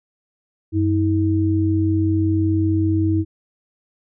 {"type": "tone pair together", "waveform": "sine", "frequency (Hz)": [95.3, 320.5], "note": ["G2", "E4"], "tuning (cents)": [-48, -49], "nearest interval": "octave + major sixth", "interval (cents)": 2099, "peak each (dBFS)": -18, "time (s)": [0.72, 3.25], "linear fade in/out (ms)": 50, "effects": []}